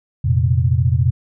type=chord; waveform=sine; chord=F suspended fourth; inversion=none; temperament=equal; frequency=87.31 / 116.54 / 130.81 Hz; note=F2 / Bb2 / C3; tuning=0 / 0 / 0 cents; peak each=-17 dBFS; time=0.24-1.11 s; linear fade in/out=10 ms; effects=none